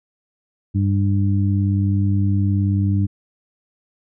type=harmonic tone; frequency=99 Hz; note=G2; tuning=18 cents sharp; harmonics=1 / 2 / 3; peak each=-16 / -22 / -26 dBFS; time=0.74-3.07 s; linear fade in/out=20 ms; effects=none